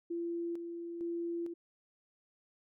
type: tone with tremolo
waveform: sine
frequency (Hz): 340.4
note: F4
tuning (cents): -44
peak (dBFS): -34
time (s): 0.1-1.54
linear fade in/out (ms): 10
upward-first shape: square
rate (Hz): 1.1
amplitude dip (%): 45
effects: none